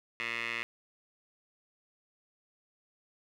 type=tone with band-pass filter; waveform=15% pulse; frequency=116.54 Hz; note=A#2; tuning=in tune; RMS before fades=-36 dBFS; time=0.2-0.63 s; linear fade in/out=0 ms; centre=2300 Hz; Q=5.9; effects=none